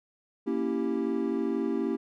triangle chord, A# diminished seventh, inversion none, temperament equal, 233.1 / 277.2 / 329.6 / 392 Hz, A#3 / C#4 / E4 / G4, 0 / 0 / 0 / 0 cents, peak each -30 dBFS, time 0.46-1.97 s, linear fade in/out 20 ms, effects none

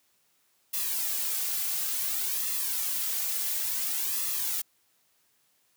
blue noise with flanger, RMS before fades -30 dBFS, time 0.73-4.62 s, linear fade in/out 10 ms, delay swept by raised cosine 1.3 to 3.2 ms, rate 0.57 Hz, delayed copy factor -0.7, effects white hiss -69 dBFS RMS until 5.76 s + high-pass 80 Hz 12 dB/octave

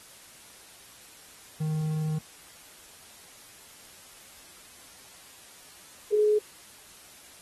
triangle / sine tone pair in turn, 155.56 / 422.6 Hz, D#3 / G#4, 0 / +30 cents, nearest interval octave + perfect fourth, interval 1730 cents, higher second, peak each -24 / -19 dBFS, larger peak second, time 1.6-2.19 / 6.12-6.39 s, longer first, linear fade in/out 10 ms, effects white hiss -51 dBFS RMS until 7.41 s + AAC 32 kbps

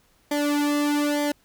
sawtooth tone with flanger, 292.3 Hz, D4, 8 cents flat, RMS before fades -23 dBFS, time 0.31-1.32 s, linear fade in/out 5 ms, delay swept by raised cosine 0.74 to 2.14 ms, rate 1.1 Hz, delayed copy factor -0.95, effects pink hiss -62 dBFS RMS until 1.44 s

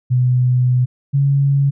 sine tone pair in turn, 125.5 / 139.52 Hz, B2 / C#3, +28 / +12 cents, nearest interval major second, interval 184 cents, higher second, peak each -11 dBFS, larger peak neither, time 0.1-0.86 / 1.13-1.71 s, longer first, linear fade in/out 20 ms, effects none

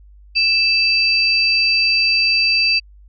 sine tone pair together, 2637 / 4664 Hz, E7 / D8, 0 / -13 cents, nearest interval minor seventh, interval 987 cents, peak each -15 dBFS, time 0.35-2.8 s, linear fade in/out 20 ms, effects added 50 Hz sine -41 dBFS peak until 3.08 s + MP3 48 kbps

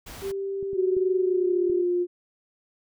pink noise, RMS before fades -41 dBFS, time 0.06-0.32 s, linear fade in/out 10 ms
sine tone, 392 Hz, G4, in tune, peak -27 dBFS, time 0.21-1.85 s, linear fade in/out 50 ms
clicks, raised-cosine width 3 ms, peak -29 dBFS, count 4, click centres 0.628 / 0.732 / 0.968 / 1.699 s
sine tone with pitch glide, 370 to 354.1 Hz, F#4 to F4, 0 to +24 cents, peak -21 dBFS, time 0.74-2.07 s, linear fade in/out 50 ms, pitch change -76 cents, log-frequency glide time 1.15-1.61 s
effects none

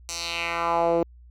10% pulse tone with band-pass filter sweep, 169 Hz, E3, 43 cents sharp, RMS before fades -25 dBFS, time 0.09-1.03 s, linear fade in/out 0 ms, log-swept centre 6700 to 390 Hz, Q 2.2, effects added 60 Hz sine -46 dBFS peak until 1.3 s

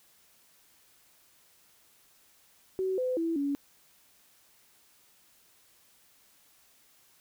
sine tone with pitch steps, 377.4 / 508 / 330.5 / 282.6 Hz, F#4 / B4 / E4 / C#4, +34 / +49 / +5 / +34 cents, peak -27 dBFS, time 2.79-3.55 s, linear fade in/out 0 ms, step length 190 ms, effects white hiss -63 dBFS RMS until 7.2 s

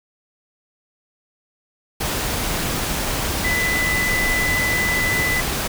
sine tone in noise, 2000 Hz, B6, 21 cents sharp, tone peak -19 dBFS, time 3.44-5.41 s, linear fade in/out 10 ms, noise pink, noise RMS -23 dBFS, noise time 2-5.68 s, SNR +1 dB, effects none

